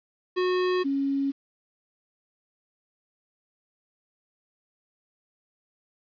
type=tone pair in turn; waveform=square / sine; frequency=365.1 / 276.1 Hz; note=F#4 / C#4; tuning=-23 / -7 cents; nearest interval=perfect fourth; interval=484 cents; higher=first; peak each=-23 dBFS; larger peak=neither; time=0.36-0.84 / 0.84-1.32 s; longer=neither; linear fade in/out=20 ms; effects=resampled to 11025 Hz + 9-bit